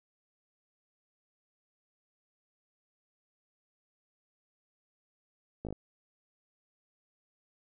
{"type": "slowing click train", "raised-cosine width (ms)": 2, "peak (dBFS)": -25, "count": 5, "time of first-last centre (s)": [5.65, 5.726], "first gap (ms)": 18, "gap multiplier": 1.04, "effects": []}